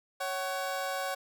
25% pulse tone pair together, 554.9 / 753 Hz, C#5 / F#5, +2 / +30 cents, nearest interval perfect fourth, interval 528 cents, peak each -31 / -31 dBFS, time 0.2-1.15 s, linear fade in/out 10 ms, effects none

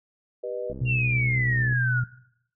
sine chord, G augmented, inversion none, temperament just, 392 / 490 / 612.5 Hz, G4 / B4 / D#5, 0 / -14 / -27 cents, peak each -36 / -31 / -34 dBFS, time 0.43-0.73 s, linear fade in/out 10 ms
click train, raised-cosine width 3 ms, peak -26 dBFS, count 69, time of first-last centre 0.7-1.726 s, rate 66.3 Hz
sine tone with vibrato, 123.47 Hz, B2, in tune, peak -23 dBFS, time 0.81-2.04 s, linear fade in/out 5 ms, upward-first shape triangle, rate 2.3 Hz, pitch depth 12 cents each way
sine exponential sweep, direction down, 2794 to 1396.9 Hz, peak -24 dBFS, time 0.85-2.04 s, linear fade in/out 50 ms
effects noise-tail reverb RT60 0.7 s tail -18 dB re dry

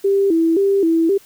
sine tone with vibrato, 360.2 Hz, F#4, 46 cents flat, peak -12 dBFS, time 0.04-1.18 s, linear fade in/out 10 ms, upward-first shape square, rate 1.9 Hz, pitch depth 160 cents each way, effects white hiss -48 dBFS RMS until 1.25 s

